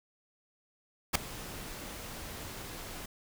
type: noise with ADSR envelope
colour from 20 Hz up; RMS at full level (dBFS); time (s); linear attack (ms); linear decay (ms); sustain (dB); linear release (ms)
pink; -22; 1.13-3.06; 23; 4; -21; 6
effects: none